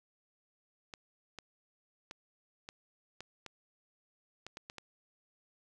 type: clicks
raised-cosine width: 0.2 ms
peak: -27 dBFS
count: 10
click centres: 0.938 / 1.387 / 2.111 / 2.689 / 3.206 / 3.463 / 4.466 / 4.571 / 4.699 / 4.783 s
effects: none